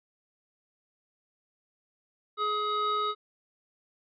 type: tone pair together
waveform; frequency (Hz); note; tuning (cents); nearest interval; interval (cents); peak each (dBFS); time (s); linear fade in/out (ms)
square; 420.7 / 1264; G#4 / D#6; +22 / +27; octave + perfect fifth; 1905; -35 / -28; 2.37-3.15; 50
effects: resampled to 11025 Hz